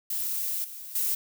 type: noise with level steps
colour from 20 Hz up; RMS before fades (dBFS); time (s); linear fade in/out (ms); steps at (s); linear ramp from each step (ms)
violet; -30 / -41 / -27; 0.1-1.15; 5; 0.64 / 0.95; 5
effects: none